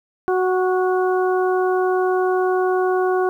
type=harmonic tone with a mistuned harmonic; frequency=370 Hz; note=F#4; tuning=in tune; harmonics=1 / 2 / 3 / 4; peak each=-17 / -23 / -27 / -29 dBFS; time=0.28-3.29 s; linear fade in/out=0 ms; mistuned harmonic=4; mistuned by=-19 cents; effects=9-bit